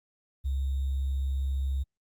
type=tone with sample-and-hold; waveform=sine; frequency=67.5 Hz; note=C#2; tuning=45 cents flat; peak=-26 dBFS; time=0.44-1.84 s; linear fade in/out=20 ms; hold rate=3675 Hz; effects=Opus 24 kbps